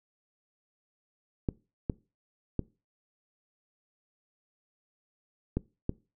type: clicks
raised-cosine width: 3 ms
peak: -15 dBFS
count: 5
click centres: 1.488 / 1.898 / 2.593 / 5.57 / 5.894 s
effects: noise-tail reverb RT60 0.3 s tail -22 dB re dry